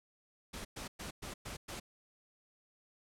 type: noise bursts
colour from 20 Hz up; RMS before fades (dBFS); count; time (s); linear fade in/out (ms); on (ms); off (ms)
pink; -44; 6; 0.53-1.8; 10; 120; 110
effects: low-pass 11000 Hz 12 dB/octave